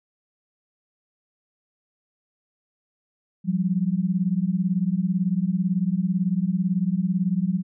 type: beating tone pair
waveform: sine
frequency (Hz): 174.61 / 192.61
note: F3 / G3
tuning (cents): 0 / -30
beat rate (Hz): 18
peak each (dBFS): -23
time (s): 3.44-7.63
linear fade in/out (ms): 50
effects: none